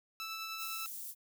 15% pulse tone with tremolo, 1318.5 Hz, E6, in tune, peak -32 dBFS, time 0.2-0.86 s, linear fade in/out 0 ms, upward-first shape triangle, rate 9.9 Hz, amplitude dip 30%
white high-pass noise, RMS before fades -44 dBFS, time 0.57-1.15 s, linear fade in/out 50 ms, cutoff 8700 Hz, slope 12 dB/octave
effects none

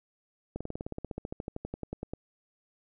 slowing click train, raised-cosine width 2 ms, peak -22 dBFS, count 23, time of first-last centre 0.56-2.135 s, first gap 46 ms, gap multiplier 1.04, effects none

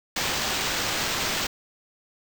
violet noise with sample-and-hold, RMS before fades -27 dBFS, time 0.16-1.47 s, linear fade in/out 5 ms, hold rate 11025 Hz, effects none

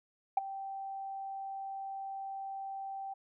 sine tone with ADSR envelope, 780 Hz, G5, 9 cents flat, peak -21 dBFS, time 0.37-3.14 s, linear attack 5 ms, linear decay 17 ms, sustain -17 dB, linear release 11 ms, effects tanh soft clip ceiling -19 dBFS

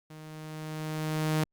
sawtooth tone with level ramp, 155.56 Hz, D#3, in tune, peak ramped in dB -41 to -20 dBFS, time 0.1-1.44 s, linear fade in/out 5 ms, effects Opus 48 kbps

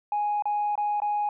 sine tone with dropouts, 830.6 Hz, G#5, in tune, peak -22 dBFS, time 0.12-1.29 s, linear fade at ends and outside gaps 2 ms, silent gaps 0.423-0.455 / 0.755-0.777 / 1.002-1.019 s, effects tanh soft clip ceiling -20 dBFS

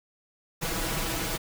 pink noise with comb filter, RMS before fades -30 dBFS, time 0.61-1.38 s, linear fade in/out 20 ms, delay 6.1 ms, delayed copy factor +0.7, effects none

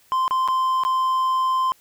triangle tone with dropouts, 1040 Hz, C6, 11 cents flat, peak -16 dBFS, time 0.12-1.72 s, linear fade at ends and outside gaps 0 ms, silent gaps 0.279-0.309 / 0.477-0.485 / 0.836-0.85 s, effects white hiss -57 dBFS RMS until 1.8 s

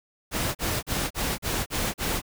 pink noise bursts, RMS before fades -27 dBFS, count 7, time 0.31-2.218 s, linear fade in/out 50 ms, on 240 ms, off 38 ms, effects none

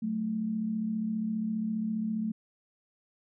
sine tone pair together, 185.1 / 220 Hz, F#3 / A3, +1 / 0 cents, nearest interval minor third, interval 299 cents, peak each -37 / -29 dBFS, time 0.02-2.32 s, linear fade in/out 10 ms, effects none

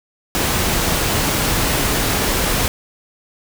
pink noise, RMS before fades -18 dBFS, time 0.35-2.68 s, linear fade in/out 0 ms, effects none

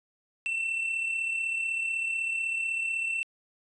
triangle tone with amplitude modulation, 2688 Hz, E7, 33 cents sharp, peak -24 dBFS, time 0.46-3.23 s, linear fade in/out 0 ms, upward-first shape sine, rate 36 Hz, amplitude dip 45%, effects resampled to 22050 Hz

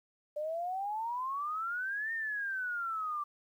sine exponential two-way sweep, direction up then down, 587.3 to 1839 to 1166 Hz, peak -33 dBFS, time 0.36-3.24 s, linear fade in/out 10 ms, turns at 2.13 s, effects 11-bit

